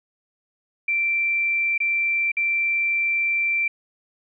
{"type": "tone with dropouts", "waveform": "sine", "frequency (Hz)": 2349, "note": "D7", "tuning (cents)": 0, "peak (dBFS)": -19, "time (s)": [0.88, 3.68], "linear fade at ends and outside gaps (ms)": 5, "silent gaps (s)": [[1.779, 1.802], [2.318, 2.368]], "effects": []}